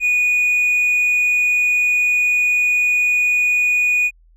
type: tone with hard clipping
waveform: sine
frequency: 2464 Hz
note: D#7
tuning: 17 cents flat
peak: -14 dBFS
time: 0-4.11 s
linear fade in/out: 50 ms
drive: 2 dB
effects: added 41 Hz sine -48 dBFS peak until 4.36 s